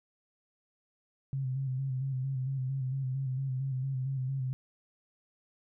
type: tone with vibrato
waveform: sine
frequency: 132.4 Hz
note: C3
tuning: 21 cents sharp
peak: -30 dBFS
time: 1.33-4.53 s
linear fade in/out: 0 ms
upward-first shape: square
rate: 4.4 Hz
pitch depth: 43 cents each way
effects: none